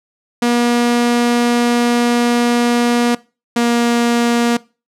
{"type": "tone pair in turn", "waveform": "sawtooth", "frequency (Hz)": [239.5, 236.7], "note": ["A#3", "A#3"], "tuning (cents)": [47, 27], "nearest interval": "unison", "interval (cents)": 20, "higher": "first", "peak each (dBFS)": -8, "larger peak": "neither", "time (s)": [[0.42, 3.15], [3.56, 4.57]], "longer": "first", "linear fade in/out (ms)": 5, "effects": ["noise-tail reverb RT60 0.3 s tail -21 dB re dry", "low-pass 10000 Hz 12 dB/octave"]}